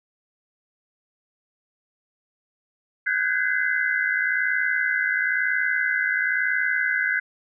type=tone cluster; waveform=sine; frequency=1492 / 1553 / 1654 / 2040 Hz; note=F#6 / G6 / G#6 / C7; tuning=+14 / -17 / -8 / -44 cents; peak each=-26 dBFS; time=3.06-7.2 s; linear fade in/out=10 ms; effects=none